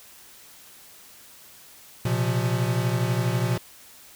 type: chord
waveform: square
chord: Bb suspended second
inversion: none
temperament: equal with one note detuned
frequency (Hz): 118.58 / 130.81 / 174.61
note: Bb2 / C3 / F3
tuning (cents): +30 / 0 / 0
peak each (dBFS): -25 / -28 / -30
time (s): 2.05-3.58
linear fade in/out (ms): 5
effects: white hiss -49 dBFS RMS until 4.15 s